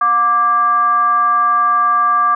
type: tone with frequency modulation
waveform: sine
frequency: 1174.7 Hz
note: D6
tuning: in tune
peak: -10 dBFS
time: 0.01-2.35 s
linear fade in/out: 5 ms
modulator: 456 Hz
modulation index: 0.42
effects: none